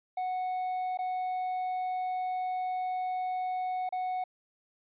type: tone with dropouts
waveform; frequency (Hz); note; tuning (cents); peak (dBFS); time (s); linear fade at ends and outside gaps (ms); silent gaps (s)
triangle; 738; F#5; -5; -28; 0.17-4.24; 5; 0.974-0.988 / 3.891-3.924
effects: resampled to 8000 Hz